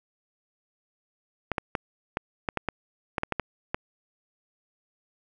clicks, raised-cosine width 0.5 ms, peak -11 dBFS, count 12, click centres 1.517 / 1.582 / 1.752 / 2.171 / 2.488 / 2.573 / 2.687 / 3.182 / 3.234 / 3.323 / 3.397 / 3.745 s, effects none

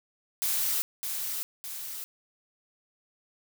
blue noise with echo, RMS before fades -28 dBFS, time 0.42-0.82 s, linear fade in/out 0 ms, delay 610 ms, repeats 2, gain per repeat -5 dB, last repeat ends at 2.04 s, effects none

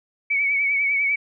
sine tone with vibrato, 2257 Hz, C#7, 31 cents sharp, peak -18 dBFS, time 0.3-1.16 s, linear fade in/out 10 ms, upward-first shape triangle, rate 10 Hz, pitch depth 54 cents each way, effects none

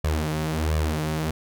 sawtooth tone with flanger, 77.78 Hz, D#2, in tune, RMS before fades -25 dBFS, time 0.04-1.31 s, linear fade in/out 5 ms, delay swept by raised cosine 1.7 to 7.5 ms, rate 1.4 Hz, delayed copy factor +0.8, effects none

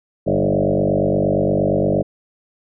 sine tone with frequency modulation, 370 Hz, F#4, in tune, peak -14 dBFS, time 0.26-2.03 s, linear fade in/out 20 ms, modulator 48.6 Hz, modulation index 5.4, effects none

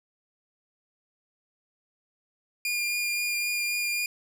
sawtooth tone with vibrato, 2416 Hz, D7, 48 cents sharp, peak -23 dBFS, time 2.65-4.06 s, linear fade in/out 2 ms, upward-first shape triangle, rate 3.8 Hz, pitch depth 13 cents each way, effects none

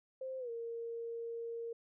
sine tone with pitch glide, 523.3 to 463.5 Hz, C5 to A#4, 0 to -10 cents, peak -39 dBFS, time 0.21-1.73 s, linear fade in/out 5 ms, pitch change -210 cents, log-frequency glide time 0.39-0.5 s, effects none

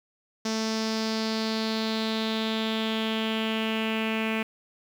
sawtooth tone with low-pass filter sweep, 221.1 Hz, A3, 9 cents sharp, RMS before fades -28 dBFS, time 0.45-4.43 s, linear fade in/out 5 ms, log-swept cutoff 5600 to 2500 Hz, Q 4.5, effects 8-bit

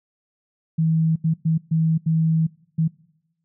sine tone bursts at uneven times, 161.1 Hz, E3, 39 cents flat, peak -16 dBFS, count 6, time 0.78-1.16 / 1.24-1.34 / 1.45-1.58 / 1.71-1.98 / 2.06-2.47 / 2.78-2.88 s, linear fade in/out 10 ms, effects noise-tail reverb RT60 0.9 s tail -24 dB re dry

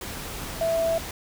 sine tone in noise, 660 Hz, E5, 2 cents sharp, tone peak -21 dBFS, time 0.61-0.98 s, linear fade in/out 2 ms, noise pink, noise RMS -35 dBFS, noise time 0.01-1.11 s, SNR +11 dB, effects none

